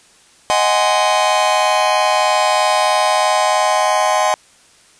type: chord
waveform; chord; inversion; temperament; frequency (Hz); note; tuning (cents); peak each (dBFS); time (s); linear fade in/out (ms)
45% pulse; Ab dominant seventh; second; just; 623 / 747.5 / 830.6 / 1038.3; Eb5 / Gb5 / Ab5 / C6; +2 / +17 / 0 / -14; -18; 0.5-4.34; 0
effects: white hiss -49 dBFS RMS until 4.99 s + resampled to 22050 Hz